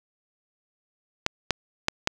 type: clicks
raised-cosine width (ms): 0.2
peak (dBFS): -4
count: 4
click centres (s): 1.264 / 1.507 / 1.884 / 2.074
effects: none